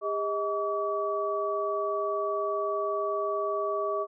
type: tone cluster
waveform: sine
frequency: 404.7 / 633 / 1142 Hz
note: G#4 / D#5 / D6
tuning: -45 / +30 / -49 cents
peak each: -31 dBFS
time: 0.01-4.07 s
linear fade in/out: 50 ms
effects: none